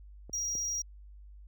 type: clicks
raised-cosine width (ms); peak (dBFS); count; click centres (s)
2; -33; 2; 0.296 / 0.553
type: tone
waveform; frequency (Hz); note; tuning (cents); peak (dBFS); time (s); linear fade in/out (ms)
triangle; 5710; F8; +37; -30; 0.33-0.82; 5
effects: added 50 Hz sine -48 dBFS peak until 1.47 s